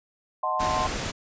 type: chord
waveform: sine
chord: D# diminished seventh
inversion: none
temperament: equal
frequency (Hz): 622.3 / 740 / 880 / 1046.5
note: D#5 / F#5 / A5 / C6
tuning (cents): 0 / 0 / 0 / 0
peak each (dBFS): -32 / -30 / -32 / -26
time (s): 0.43-0.87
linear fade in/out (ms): 5
type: noise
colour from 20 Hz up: pink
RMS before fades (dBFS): -30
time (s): 0.59-1.12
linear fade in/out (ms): 20
effects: resampled to 16000 Hz